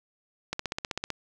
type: click train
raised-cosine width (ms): 0.2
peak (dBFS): -13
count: 10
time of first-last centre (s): 0.53-1.103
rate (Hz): 15.7
effects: none